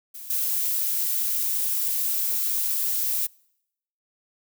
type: noise with level steps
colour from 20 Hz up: violet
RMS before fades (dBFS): -39 / -25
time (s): 0.14-3.27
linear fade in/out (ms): 10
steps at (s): 0.3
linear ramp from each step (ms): 2
effects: noise-tail reverb RT60 0.8 s tail -26 dB re dry